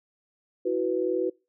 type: chord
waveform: sine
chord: E suspended second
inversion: none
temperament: equal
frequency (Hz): 329.6 / 370 / 493.9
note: E4 / F#4 / B4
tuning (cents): 0 / 0 / 0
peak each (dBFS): -30 / -26 / -28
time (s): 0.65-1.3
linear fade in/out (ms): 10
effects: noise-tail reverb RT60 0.3 s tail -26 dB re dry